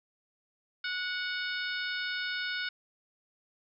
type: harmonic tone with a mistuned harmonic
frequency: 734 Hz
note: F#5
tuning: 14 cents flat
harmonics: 2 / 3 / 4 / 5 / 6 / 7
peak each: -34 / -40 / -42 / -40 / -43 / -45 dBFS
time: 0.84-2.69 s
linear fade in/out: 5 ms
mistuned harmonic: 3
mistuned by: +20 cents
effects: none